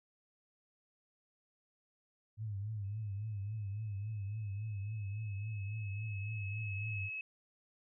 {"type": "tone with vibrato", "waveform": "sine", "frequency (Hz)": 104.1, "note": "G#2", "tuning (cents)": 5, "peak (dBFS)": -37, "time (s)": [2.37, 7.1], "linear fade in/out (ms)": 50, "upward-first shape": "triangle", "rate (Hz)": 3.6, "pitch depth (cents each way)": 130}
{"type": "tone with exponential growth", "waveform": "sine", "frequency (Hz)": 2575, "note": "E7", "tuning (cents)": -41, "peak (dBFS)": -38, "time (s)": [2.84, 7.21], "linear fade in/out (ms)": 2, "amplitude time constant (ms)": 950}
{"effects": []}